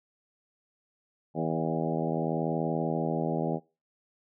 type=harmonic tone with a mistuned harmonic; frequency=80.7 Hz; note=E2; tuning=36 cents flat; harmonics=2 / 3 / 4 / 5 / 6 / 7 / 8 / 9 / 10; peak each=-32 / -34 / -35 / -36 / -37 / -37 / -38 / -39 / -39 dBFS; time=1.34-3.6 s; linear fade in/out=50 ms; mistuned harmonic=8; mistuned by=-17 cents; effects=noise-tail reverb RT60 0.3 s tail -22 dB re dry